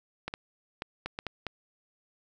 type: clicks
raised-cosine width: 0.3 ms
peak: -18 dBFS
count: 7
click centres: 0.28 / 0.339 / 0.821 / 1.06 / 1.189 / 1.267 / 1.467 s
effects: none